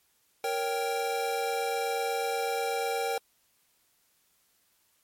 square chord, G diminished, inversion first, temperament equal, 466.2 / 554.4 / 784 Hz, Bb4 / Db5 / G5, 0 / 0 / 0 cents, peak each -32 / -37 / -32 dBFS, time 0.44-3.18 s, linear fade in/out 2 ms, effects white hiss -69 dBFS RMS until 5.03 s + MP3 64 kbps

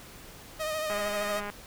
sawtooth tone with vibrato, 622.3 Hz, D#5, in tune, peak -26 dBFS, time 0.59-1.41 s, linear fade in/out 20 ms, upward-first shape sine, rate 13 Hz, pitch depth 32 cents each way
click train, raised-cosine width 0.5 ms, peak -22 dBFS, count 124, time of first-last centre 0.9-1.5 s, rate 205 Hz
effects pink hiss -48 dBFS RMS until 1.66 s

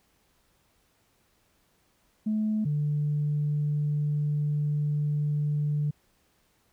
sine tone pair in turn, 215.1 / 147.94 Hz, A3 / D3, -39 / +13 cents, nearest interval tritone, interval 648 cents, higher first, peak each -23 dBFS, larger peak neither, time 2.26-2.65 / 2.65-5.91 s, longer second, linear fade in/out 10 ms, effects tanh soft clip ceiling -20 dBFS + pink hiss -68 dBFS RMS until 6.72 s

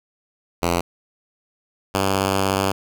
5% pulse tone pair in turn, 86.3 / 96.87 Hz, F2 / G2, -20 / -20 cents, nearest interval major second, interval 200 cents, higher second, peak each -7 dBFS, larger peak neither, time 0.62-0.81 / 1.94-2.72 s, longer second, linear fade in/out 10 ms, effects none

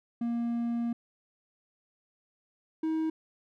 triangle tone pair in turn, 235.1 / 318.2 Hz, A#3 / D#4, +15 / +39 cents, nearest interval perfect fourth, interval 524 cents, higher second, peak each -26 / -25 dBFS, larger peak second, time 0.21-0.93 / 2.83-3.1 s, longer first, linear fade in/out 5 ms, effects none

